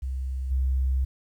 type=tone with level steps; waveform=sine; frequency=65.41 Hz; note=C2; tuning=in tune; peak=-27 / -21 dBFS; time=0.02-1.05 s; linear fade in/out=10 ms; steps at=0.5 s; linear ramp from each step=20 ms; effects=10-bit